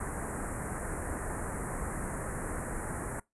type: band-stop noise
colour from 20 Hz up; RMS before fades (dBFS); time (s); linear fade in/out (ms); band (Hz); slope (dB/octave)
pink; -36; 0-3.2; 5; 1900 to 8100; 48
effects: noise-tail reverb RT60 0.2 s tail -23 dB re dry + resampled to 24000 Hz